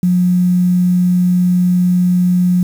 sine tone with quantisation, 179.5 Hz, F3, 48 cents sharp, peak -9 dBFS, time 0.03-2.63 s, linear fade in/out 2 ms, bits 6, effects none

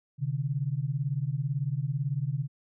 sine beating tone pair, 130.2 / 148.2 Hz, C3 / D3, -8 / +16 cents, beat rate 18 Hz, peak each -30 dBFS, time 0.18-2.48 s, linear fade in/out 50 ms, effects none

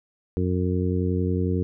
harmonic tone, 91 Hz, F#2, 28 cents flat, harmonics 1 / 2 / 3 / 4 / 5, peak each -24 / -27 / -29 / -30 / -31 dBFS, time 0.37-1.63 s, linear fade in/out 0 ms, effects none

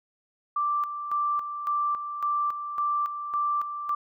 sine tone with tremolo, 1174.7 Hz, D6, in tune, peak -23 dBFS, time 0.56-3.95 s, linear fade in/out 5 ms, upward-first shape square, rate 1.8 Hz, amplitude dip 60%, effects none

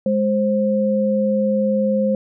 sine tone pair together, 207.7 / 527.2 Hz, G#3 / C5, 0 / +13 cents, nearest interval octave + major third, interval 1613 cents, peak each -18 dBFS, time 0.06-2.15 s, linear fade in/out 2 ms, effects none

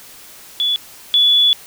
sine tone pair in turn, 3428 / 3428 Hz, A7 / A7, -46 / -46 cents, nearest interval unison, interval 0 cents, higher neither, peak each -14 / -9 dBFS, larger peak second, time 0.6-0.76 / 1.14-1.53 s, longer second, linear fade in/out 0 ms, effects white hiss -40 dBFS RMS until 1.66 s

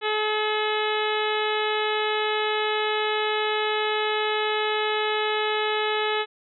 harmonic tone, 427.6 Hz, A4, 49 cents flat, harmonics 1 / 2 / 3 / 4 / 5 / 6 / 7 / 8 / 9, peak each -26 / -29 / -31 / -32 / -33 / -34 / -34 / -35 / -36 dBFS, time 0.01-6.26 s, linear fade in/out 50 ms, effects none

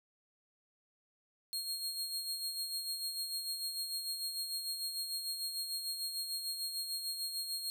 sawtooth tone with tremolo, 4255 Hz, C8, 28 cents sharp, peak -32 dBFS, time 1.53-7.7 s, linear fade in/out 0 ms, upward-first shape sine, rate 6.7 Hz, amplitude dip 50%, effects none

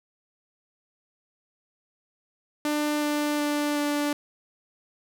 sawtooth tone with pitch steps, 297.8 / 295.9 / 294 / 292.2 Hz, D4 / D4 / D4 / D4, +24 / +13 / +2 / -9 cents, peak -20 dBFS, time 2.65-4.13 s, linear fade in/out 2 ms, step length 370 ms, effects none

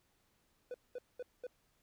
triangle tone bursts, 496.4 Hz, B4, 9 cents sharp, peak -38 dBFS, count 4, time 0.71-1.468 s, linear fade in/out 2 ms, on 32 ms, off 210 ms, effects pink hiss -75 dBFS RMS until 1.82 s

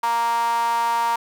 sawtooth tone with high-pass filter, 233.1 Hz, A#3, in tune, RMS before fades -21 dBFS, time 0.03-1.16 s, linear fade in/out 5 ms, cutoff 960 Hz, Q 9.1, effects none

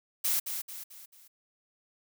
blue noise with echo, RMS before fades -28 dBFS, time 0.24-0.4 s, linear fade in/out 10 ms, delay 220 ms, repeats 4, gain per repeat -7 dB, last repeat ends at 1.28 s, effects none

